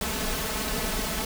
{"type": "noise with comb filter", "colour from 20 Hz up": "pink", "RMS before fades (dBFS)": -29, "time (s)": [0.01, 1.25], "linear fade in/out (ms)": 2, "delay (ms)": 4.6, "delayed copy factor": 0.8, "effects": []}